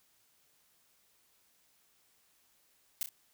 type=noise with echo; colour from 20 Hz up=blue; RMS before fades=-33 dBFS; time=3.01-3.03 s; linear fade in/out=0 ms; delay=30 ms; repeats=2; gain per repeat=-8 dB; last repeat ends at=3.09 s; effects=white hiss -70 dBFS RMS until 3.33 s